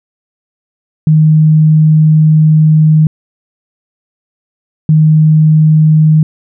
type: tone pair in turn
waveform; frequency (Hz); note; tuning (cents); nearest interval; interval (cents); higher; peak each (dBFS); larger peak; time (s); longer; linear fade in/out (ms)
sine; 155.56 / 155.56; D#3 / D#3; 0 / 0; unison; 0; neither; -3; neither; 1.07-3.07 / 4.89-6.23; first; 2
effects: none